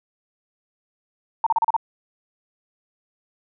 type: tone bursts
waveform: sine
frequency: 903 Hz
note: A5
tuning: 45 cents sharp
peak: -15 dBFS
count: 6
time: 1.44-1.765 s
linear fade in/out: 2 ms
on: 25 ms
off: 35 ms
effects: none